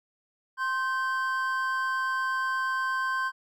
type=tone pair together; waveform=triangle; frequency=1051.4 / 1550 Hz; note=C6 / G6; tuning=+8 / -20 cents; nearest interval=perfect fifth; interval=672 cents; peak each=-27 dBFS; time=0.57-3.32 s; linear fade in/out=50 ms; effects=none